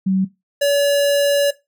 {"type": "tone pair in turn", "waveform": ["sine", "square"], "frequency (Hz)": [190, 569.4], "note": ["F#3", "C#5"], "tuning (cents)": [46, 46], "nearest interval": "octave + perfect fifth", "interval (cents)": 1900, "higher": "second", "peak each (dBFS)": -14, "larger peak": "neither", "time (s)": [[0.06, 0.25], [0.61, 1.51]], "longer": "second", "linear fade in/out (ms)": 10, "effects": ["noise-tail reverb RT60 0.2 s tail -17 dB re dry"]}